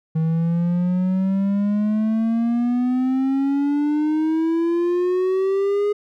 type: exponential sweep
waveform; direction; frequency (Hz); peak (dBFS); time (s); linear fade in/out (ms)
triangle; up; 158.8 to 415.9; -15; 0.15-5.93; 10
effects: none